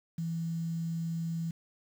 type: tone with quantisation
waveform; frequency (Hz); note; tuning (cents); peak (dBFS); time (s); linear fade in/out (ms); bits
sine; 165.6; E3; +8; -31; 0.18-1.51; 5; 9
effects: none